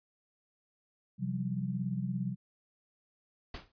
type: chord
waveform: sine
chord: C suspended fourth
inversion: none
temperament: equal with one note detuned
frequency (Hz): 130.81 / 174.61 / 191.96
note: C3 / F3 / G3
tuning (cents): 0 / 0 / -36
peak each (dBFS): -36 / -37 / -35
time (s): 1.18-2.36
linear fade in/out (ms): 50
type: noise with exponential decay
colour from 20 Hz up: pink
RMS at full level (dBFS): -37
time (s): 3.54-3.72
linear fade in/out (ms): 5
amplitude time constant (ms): 38
effects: resampled to 11025 Hz